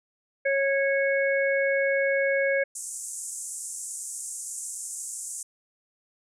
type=harmonic tone; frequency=550 Hz; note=C#5; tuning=14 cents flat; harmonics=1 / 3 / 4; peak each=-23 / -28 / -29 dBFS; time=0.45-2.64 s; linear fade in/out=10 ms
type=band-pass noise; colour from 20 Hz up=pink; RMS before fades=-36 dBFS; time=2.75-5.43 s; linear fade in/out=5 ms; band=6800 to 9800 Hz; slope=48 dB/octave
effects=none